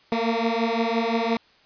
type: beating tone pair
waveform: 15% pulse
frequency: 226.5 / 232.3 Hz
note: A#3 / A#3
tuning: -50 / -6 cents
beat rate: 5.8 Hz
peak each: -18 dBFS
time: 0.12-1.37 s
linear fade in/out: 2 ms
effects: white hiss -57 dBFS RMS until 1.65 s + resampled to 11025 Hz